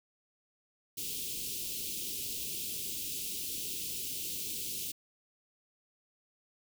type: band-stop noise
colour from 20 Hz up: white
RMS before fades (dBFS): -38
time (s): 0.97-4.92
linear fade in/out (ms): 10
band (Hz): 460 to 2600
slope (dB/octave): 48
effects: none